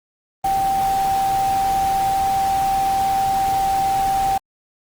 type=tone in noise; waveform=sine; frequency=779 Hz; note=G5; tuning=11 cents flat; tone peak=-16 dBFS; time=0.44-4.38 s; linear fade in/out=5 ms; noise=pink; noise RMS=-31 dBFS; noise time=0.44-4.38 s; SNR=+12 dB; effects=Opus 24 kbps